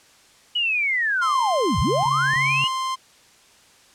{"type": "linear two-way sweep", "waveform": "sine", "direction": "down then up", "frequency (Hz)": [2960, 54.5, 2960], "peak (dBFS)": -19, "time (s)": [0.55, 2.68], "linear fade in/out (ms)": 10, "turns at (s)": 1.8}
{"type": "tone", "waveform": "45% pulse", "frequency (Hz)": 1046.5, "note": "C6", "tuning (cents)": 0, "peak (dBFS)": -23, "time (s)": [1.21, 2.96], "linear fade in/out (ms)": 20}
{"type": "tone bursts", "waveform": "sine", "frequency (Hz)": 138.6, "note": "C#3", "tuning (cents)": 0, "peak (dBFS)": -27, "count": 3, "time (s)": [1.75, 2.64], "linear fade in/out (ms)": 0, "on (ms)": 280, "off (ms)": 25}
{"effects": ["white hiss -53 dBFS RMS until 3.94 s", "low-pass 8000 Hz 12 dB/octave"]}